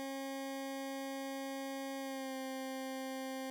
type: tone with pitch glide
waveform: 20% pulse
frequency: 270.9 to 263.9 Hz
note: C#4 to C4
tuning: -40 to +15 cents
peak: -35 dBFS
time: 0-3.5 s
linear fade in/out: 0 ms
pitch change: -45 cents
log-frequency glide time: 1.99-2.35 s
effects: none